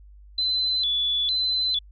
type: tone with vibrato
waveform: sine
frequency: 3730 Hz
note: A#7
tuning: in tune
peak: -21 dBFS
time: 0.38-1.79 s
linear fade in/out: 5 ms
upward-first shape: square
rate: 1.1 Hz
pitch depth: 140 cents each way
effects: added 50 Hz sine -45 dBFS peak until 1.91 s